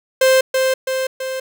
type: tone with echo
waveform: 45% pulse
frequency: 523.3 Hz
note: C5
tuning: in tune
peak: -10 dBFS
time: 0.21-0.41 s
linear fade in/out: 5 ms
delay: 330 ms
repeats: 3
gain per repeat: -4 dB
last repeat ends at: 1.4 s
effects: none